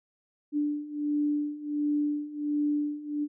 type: beating tone pair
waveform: sine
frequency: 293.7 / 295.1 Hz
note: D4 / D4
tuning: 0 / +8 cents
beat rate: 1.4 Hz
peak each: -31 / -28 dBFS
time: 0.52-3.28 s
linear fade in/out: 50 ms
effects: none